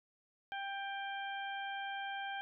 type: harmonic tone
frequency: 790 Hz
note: G5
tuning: 13 cents sharp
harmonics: 1 / 2 / 3 / 4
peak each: -41 / -43 / -50 / -49 dBFS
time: 0.52-2.41 s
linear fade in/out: 0 ms
effects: none